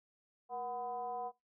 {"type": "tone with frequency modulation", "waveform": "sine", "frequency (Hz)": 740, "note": "F#5", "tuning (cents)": 0, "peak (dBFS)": -37, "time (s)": [0.49, 1.32], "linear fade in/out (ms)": 50, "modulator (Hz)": 262, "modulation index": 0.77, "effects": ["noise-tail reverb RT60 0.2 s tail -22 dB re dry"]}